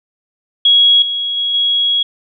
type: tone with level steps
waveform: sine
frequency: 3320 Hz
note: G#7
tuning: 1 cent flat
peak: -6 / -16 / -14 / -11 dBFS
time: 0.65-2.03 s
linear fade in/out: 5 ms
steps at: 1.02 / 1.37 / 1.54 s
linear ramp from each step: 2 ms
effects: none